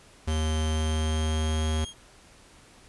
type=tone; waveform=square; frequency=78.3 Hz; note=D#2; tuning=11 cents sharp; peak=-25 dBFS; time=0.27-1.85 s; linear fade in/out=10 ms
type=tone with pitch glide; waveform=sawtooth; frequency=3136 to 3248 Hz; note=G7 to G#7; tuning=0 to -39 cents; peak=-35 dBFS; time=0.27-1.94 s; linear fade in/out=50 ms; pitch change=+61 cents; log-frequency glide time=0.68-1.7 s
effects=pink hiss -54 dBFS RMS until 2.88 s + resampled to 24000 Hz